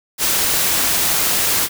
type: noise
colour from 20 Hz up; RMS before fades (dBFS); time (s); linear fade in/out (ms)
white; -17; 0.18-1.69; 50
effects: none